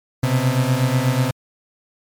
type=beating tone pair; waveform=35% pulse; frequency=124.5 / 132.7 Hz; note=B2 / C3; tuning=+14 / +25 cents; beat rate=8.2 Hz; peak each=-17 dBFS; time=0.23-1.31 s; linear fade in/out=5 ms; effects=MP3 96 kbps